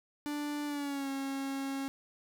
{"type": "tone with pitch glide", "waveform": "45% pulse", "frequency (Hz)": [293.7, 272.5], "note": ["D4", "C#4"], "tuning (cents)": [0, -29], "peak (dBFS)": -34, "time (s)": [0.26, 1.88], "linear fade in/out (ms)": 0, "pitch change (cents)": -129, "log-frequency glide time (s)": [0.66, 1.09], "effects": []}